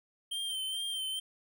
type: tone with vibrato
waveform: square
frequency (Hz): 3136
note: G7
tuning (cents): 0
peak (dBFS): -34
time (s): 0.31-1.2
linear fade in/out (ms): 10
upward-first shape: sine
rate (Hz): 2.3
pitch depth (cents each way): 36
effects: none